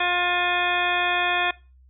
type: harmonic tone with a mistuned harmonic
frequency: 354.6 Hz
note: F4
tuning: 26 cents sharp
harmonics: 1 / 2 / 3 / 4 / 5 / 6 / 7 / 9 / 10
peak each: -33 / -26 / -29 / -31 / -27 / -35 / -26 / -32 / -34 dBFS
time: 0-1.51 s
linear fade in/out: 5 ms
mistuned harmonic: 9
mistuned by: +52 cents
effects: noise-tail reverb RT60 0.3 s tail -21 dB re dry + added 64 Hz sine -50 dBFS peak until 1.89 s